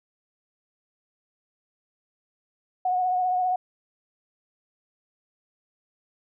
sine tone with vibrato, 732 Hz, F#5, 19 cents flat, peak -21 dBFS, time 2.85-3.56 s, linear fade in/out 5 ms, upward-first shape triangle, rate 15 Hz, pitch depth 33 cents each way, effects none

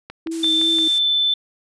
click train, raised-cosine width 0.3 ms, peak -17 dBFS, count 5, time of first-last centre 0.1-0.786 s, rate 5.83 Hz
sine tone with vibrato, 323.6 Hz, E4, 32 cents flat, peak -23 dBFS, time 0.26-0.88 s, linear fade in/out 5 ms, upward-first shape triangle, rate 2.8 Hz, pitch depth 30 cents each way
blue noise, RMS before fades -32 dBFS, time 0.31-0.99 s, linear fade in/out 10 ms
sine tone with pitch glide, 3551 to 3526 Hz, A7 to A7, +15 to +3 cents, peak -15 dBFS, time 0.43-1.34 s, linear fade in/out 5 ms, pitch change -12 cents, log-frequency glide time 0.89-1.07 s
effects resampled to 22050 Hz

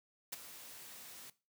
white noise with ADSR envelope, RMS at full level -39 dBFS, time 0.32-1.3 s, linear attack 10 ms, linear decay 19 ms, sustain -13 dB, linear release 3 ms, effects noise-tail reverb RT60 0.3 s tail -18 dB re dry + high-pass 100 Hz 12 dB/octave

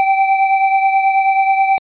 square beating tone pair, 775 / 784.3 Hz, G5 / G5, -20 / +1 cents, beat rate 9.3 Hz, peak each -12 / -20 dBFS, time 0-1.78 s, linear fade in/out 0 ms, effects resampled to 8000 Hz

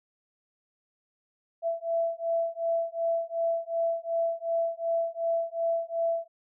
sine beating tone pair, 666 / 668.7 Hz, E5 / E5, +18 / +25 cents, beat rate 2.7 Hz, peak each -29 dBFS, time 1.62-6.28 s, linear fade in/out 50 ms, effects none

